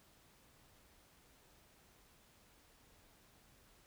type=silence; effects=pink hiss -67 dBFS RMS until 3.86 s